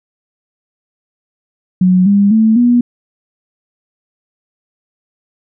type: tone with pitch steps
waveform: sine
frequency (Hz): 183.4 / 201.2 / 220.6 / 242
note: F#3 / G3 / A3 / B3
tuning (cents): -15 / +45 / +5 / -35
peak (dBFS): -6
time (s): 1.81-2.81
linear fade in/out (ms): 5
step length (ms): 250
effects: none